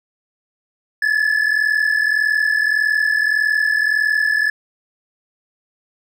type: tone pair together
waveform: triangle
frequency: 1700 / 1741.7 Hz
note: G#6 / A6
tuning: +40 / -18 cents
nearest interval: unison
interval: 42 cents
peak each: -14 dBFS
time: 1.02-4.5 s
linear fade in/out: 5 ms
effects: tanh soft clip ceiling -10 dBFS